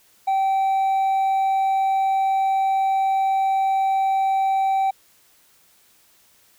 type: tone with hard clipping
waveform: sine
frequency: 774 Hz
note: G5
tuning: 22 cents flat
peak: -18 dBFS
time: 0.27-4.91 s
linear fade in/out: 10 ms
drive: 2 dB
effects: white hiss -57 dBFS RMS until 6.58 s